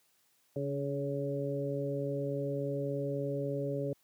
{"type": "harmonic tone with a mistuned harmonic", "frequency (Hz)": 140.3, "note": "C#3", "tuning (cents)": 21, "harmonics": [1, 2, 3, 4], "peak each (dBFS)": [-36, -39, -37, -37], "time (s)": [0.56, 3.93], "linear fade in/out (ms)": 2, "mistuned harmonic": 2, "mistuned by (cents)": 21, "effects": ["white hiss -71 dBFS RMS until 4.03 s", "high-pass 80 Hz 12 dB/octave"]}